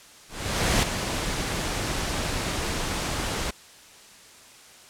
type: noise with ADSR envelope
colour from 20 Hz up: pink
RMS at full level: -20 dBFS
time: 0.28-3.51 s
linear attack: 550 ms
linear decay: 3 ms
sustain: -8 dB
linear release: 8 ms
effects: white hiss -49 dBFS RMS until 4.89 s + low-pass 9000 Hz 12 dB/octave